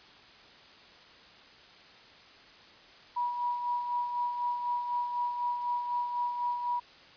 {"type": "tone with tremolo", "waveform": "sine", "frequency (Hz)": 969, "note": "B5", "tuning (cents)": -33, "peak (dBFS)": -27, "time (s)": [3.16, 6.8], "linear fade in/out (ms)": 10, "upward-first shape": "sine", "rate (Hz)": 4, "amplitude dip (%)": 50, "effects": ["white hiss -54 dBFS RMS until 7.16 s", "resampled to 11025 Hz"]}